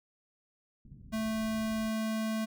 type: low-pass noise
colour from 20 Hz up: pink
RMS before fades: -50 dBFS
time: 0.85-1.9 s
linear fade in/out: 5 ms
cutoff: 210 Hz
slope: 24 dB/octave
type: tone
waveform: square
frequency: 220 Hz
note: A3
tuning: in tune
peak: -31 dBFS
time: 1.12-2.46 s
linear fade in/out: 20 ms
effects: none